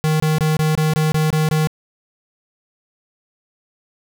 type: tone bursts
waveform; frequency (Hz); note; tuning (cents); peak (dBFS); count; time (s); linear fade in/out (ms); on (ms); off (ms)
square; 155.56; D#3; 0; -15; 9; 0.04-1.672; 0; 160; 24
effects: none